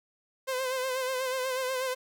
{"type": "tone with vibrato", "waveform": "sawtooth", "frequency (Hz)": 517, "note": "C5", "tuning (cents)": -21, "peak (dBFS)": -25, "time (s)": [0.47, 1.95], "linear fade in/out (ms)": 20, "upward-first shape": "sine", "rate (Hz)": 8.2, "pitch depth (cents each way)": 46, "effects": ["10-bit"]}